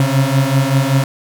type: beating tone pair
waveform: 35% pulse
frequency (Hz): 133 / 138.2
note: C3 / C#3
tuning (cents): +29 / -5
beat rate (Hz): 5.2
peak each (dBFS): -13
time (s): 0-1.04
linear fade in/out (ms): 2
effects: none